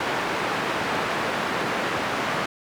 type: band-pass noise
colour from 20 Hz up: white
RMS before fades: -26 dBFS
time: 0-2.46 s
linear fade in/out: 5 ms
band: 140 to 1600 Hz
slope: 12 dB/octave
effects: none